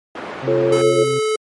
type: band-pass noise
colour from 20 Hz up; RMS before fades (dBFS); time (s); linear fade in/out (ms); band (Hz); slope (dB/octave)
pink; -30; 0.15-0.82; 5; 300 to 1800; 12
type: harmonic tone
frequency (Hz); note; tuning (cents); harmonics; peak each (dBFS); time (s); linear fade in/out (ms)
132.8; C3; +26; 1 / 2 / 3 / 4; -25 / -30 / -35 / -38; 0.42-1.2; 20
type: chord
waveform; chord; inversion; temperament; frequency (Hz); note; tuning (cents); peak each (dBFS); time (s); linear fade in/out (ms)
sine; F augmented; none; equal with one note detuned; 349.2 / 440 / 545.8; F4 / A4 / C#5; 0 / 0 / -27; -18; 0.47-1.04; 10
type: tone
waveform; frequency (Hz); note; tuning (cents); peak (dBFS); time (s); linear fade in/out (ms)
square; 433.2; A4; -27; -17; 0.72-1.36; 5
effects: MP3 48 kbps